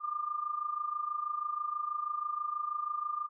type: tone with amplitude modulation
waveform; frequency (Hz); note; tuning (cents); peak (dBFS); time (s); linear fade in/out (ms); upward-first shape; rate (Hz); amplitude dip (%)
sine; 1200; D6; +37; -29; 0-3.29; 50; sine; 26.2; 75
effects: none